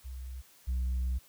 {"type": "tone pair in turn", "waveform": "sine", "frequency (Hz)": [64, 63.12], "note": ["C2", "B1"], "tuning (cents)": [-38, 38], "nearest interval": "unison", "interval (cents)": 24, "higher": "first", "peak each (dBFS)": [-38, -26], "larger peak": "second", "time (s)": [[0.04, 0.42], [0.67, 1.19]], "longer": "second", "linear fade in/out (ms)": 20, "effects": ["tanh soft clip ceiling -27 dBFS", "white hiss -60 dBFS RMS until 1.28 s"]}